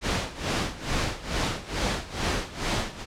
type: noise with tremolo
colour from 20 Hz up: pink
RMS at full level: -25 dBFS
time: 0.01-3.06 s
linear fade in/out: 50 ms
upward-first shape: sine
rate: 2.3 Hz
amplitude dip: 85%
effects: low-pass 6000 Hz 12 dB/octave